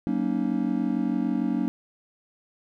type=chord; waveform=triangle; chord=D# minor seventh; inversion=first; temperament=just; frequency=186.68 / 233.3 / 280 / 311.1 Hz; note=F#3 / A#3 / C#4 / D#4; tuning=+16 / +2 / +18 / 0 cents; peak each=-28 / -25 / -26 / -29 dBFS; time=0.07-1.68 s; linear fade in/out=0 ms; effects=none